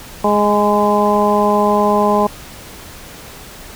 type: harmonic tone with a mistuned harmonic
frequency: 207.7 Hz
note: G#3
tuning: in tune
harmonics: 1 / 2 / 3 / 4 / 5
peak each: -17 / -17 / -17 / -17 / -17 dBFS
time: 0.24-2.27 s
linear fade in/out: 5 ms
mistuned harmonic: 5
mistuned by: -21 cents
effects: pink hiss -35 dBFS RMS until 3.75 s